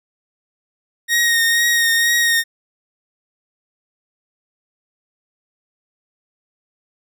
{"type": "tone with vibrato", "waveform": "sawtooth", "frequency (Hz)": 1864.7, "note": "A#6", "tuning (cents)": 0, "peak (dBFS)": -10, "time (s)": [1.08, 2.44], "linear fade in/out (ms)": 50, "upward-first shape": "triangle", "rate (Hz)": 2.1, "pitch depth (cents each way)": 28, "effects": []}